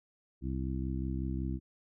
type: harmonic tone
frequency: 65.41 Hz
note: C2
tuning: in tune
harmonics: 1 / 2 / 3 / 4 / 5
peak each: -35 / -38 / -40 / -41 / -42 dBFS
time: 0.41-1.6 s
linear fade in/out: 50 ms
effects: none